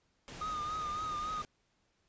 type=noise; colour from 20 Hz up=pink; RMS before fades=-47 dBFS; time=0.28-1.45 s; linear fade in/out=0 ms
type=tone with vibrato; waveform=triangle; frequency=1232 Hz; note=D#6; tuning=17 cents flat; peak=-33 dBFS; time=0.41-1.42 s; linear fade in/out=5 ms; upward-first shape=triangle; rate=3.6 Hz; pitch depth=55 cents each way
effects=pink hiss -75 dBFS RMS until 2.08 s + resampled to 16000 Hz